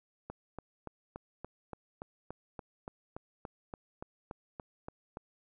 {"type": "click train", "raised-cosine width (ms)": 1, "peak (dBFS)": -27, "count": 18, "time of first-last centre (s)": [0.3, 5.171], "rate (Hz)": 3.49, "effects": []}